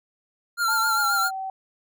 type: tone with vibrato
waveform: square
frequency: 1384 Hz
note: F6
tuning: 16 cents flat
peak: -21 dBFS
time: 0.57-1.31 s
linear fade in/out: 50 ms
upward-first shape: triangle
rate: 7.5 Hz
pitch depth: 50 cents each way
type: tone with pitch glide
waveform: sine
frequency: 880 to 766.1 Hz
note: A5 to G5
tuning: 0 to -40 cents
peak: -28 dBFS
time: 0.68-1.5 s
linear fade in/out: 2 ms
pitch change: -240 cents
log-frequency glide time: 0.89-1.26 s
type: noise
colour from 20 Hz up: violet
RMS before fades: -37 dBFS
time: 0.69-1.29 s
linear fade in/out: 10 ms
effects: none